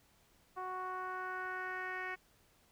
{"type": "tone with low-pass filter sweep", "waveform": "10% pulse", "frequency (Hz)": 370, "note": "F#4", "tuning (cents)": 0, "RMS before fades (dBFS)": -41, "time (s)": [0.56, 2.16], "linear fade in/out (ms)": 20, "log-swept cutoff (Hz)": [1000, 2100], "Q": 2.9, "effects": ["pink hiss -69 dBFS RMS until 2.71 s"]}